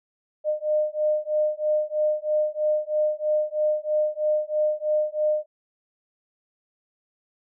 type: beating tone pair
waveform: sine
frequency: 607 / 610.1 Hz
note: D#5 / D#5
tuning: -43 / -34 cents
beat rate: 3.1 Hz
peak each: -24 dBFS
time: 0.44-5.46 s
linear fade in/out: 50 ms
effects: none